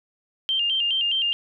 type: tone with vibrato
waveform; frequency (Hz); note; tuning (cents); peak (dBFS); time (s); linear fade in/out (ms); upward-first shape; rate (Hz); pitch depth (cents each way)
sine; 2971; F#7; +6; -20; 0.49-1.33; 0; square; 4.8; 95
effects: none